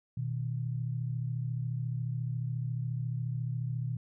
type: tone pair together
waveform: sine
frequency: 121.35 / 155.56 Hz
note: B2 / D#3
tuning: -30 / 0 cents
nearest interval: major third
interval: 430 cents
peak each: -32 / -37 dBFS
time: 0.17-3.97 s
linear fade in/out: 5 ms
effects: none